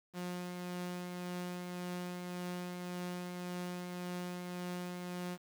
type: tone with tremolo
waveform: sawtooth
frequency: 178.5 Hz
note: F3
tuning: 38 cents sharp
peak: -34 dBFS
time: 0.13-5.38 s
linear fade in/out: 50 ms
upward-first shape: triangle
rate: 1.8 Hz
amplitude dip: 35%
effects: 10-bit